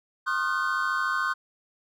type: tone cluster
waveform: triangle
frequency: 1068 / 1223 / 1426 / 1520 Hz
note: C6 / D#6 / F6 / F#6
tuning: +35 / -30 / +36 / +46 cents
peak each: -28 / -29 / -31 / -26 dBFS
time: 0.26-1.34 s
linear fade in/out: 20 ms
effects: none